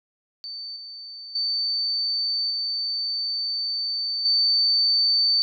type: tone with level steps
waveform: sine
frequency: 4555 Hz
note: C#8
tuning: 46 cents sharp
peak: -32 / -36 / -22 / -24 / -17 dBFS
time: 0.44-5.42 s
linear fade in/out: 0 ms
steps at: 0.76 / 1.35 / 2.5 / 4.25 s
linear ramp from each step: 5 ms
effects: none